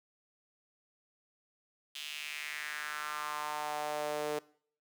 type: tone with high-pass filter sweep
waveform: sawtooth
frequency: 150 Hz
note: D3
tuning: 37 cents sharp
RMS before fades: -38 dBFS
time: 1.95-4.39 s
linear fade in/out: 5 ms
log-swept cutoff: 3200 to 450 Hz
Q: 3.2
effects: noise-tail reverb RT60 0.5 s tail -20 dB re dry